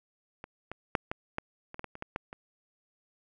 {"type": "clicks", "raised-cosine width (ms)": 0.5, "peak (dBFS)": [-26, -23, -10, -17, -16, -28, -23, -23, -28, -21, -17, -27], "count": 12, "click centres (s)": [0.441, 0.716, 0.952, 1.115, 1.384, 1.744, 1.794, 1.843, 1.954, 2.024, 2.161, 2.329], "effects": []}